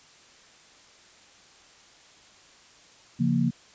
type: chord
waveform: sine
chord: Bb minor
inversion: first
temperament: equal with one note detuned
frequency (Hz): 139.72 / 174.61 / 233.1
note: Db3 / F3 / Bb3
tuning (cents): +14 / 0 / 0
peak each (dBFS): -26 / -26 / -24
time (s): 3.19-3.51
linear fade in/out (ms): 20
effects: white hiss -54 dBFS RMS until 3.74 s + resampled to 16000 Hz